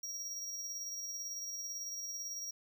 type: tone with tremolo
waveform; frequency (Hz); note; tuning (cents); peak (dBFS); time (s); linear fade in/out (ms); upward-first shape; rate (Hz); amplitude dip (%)
square; 5660; F8; +22; -39; 0.03-2.51; 5; square; 18; 25
effects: none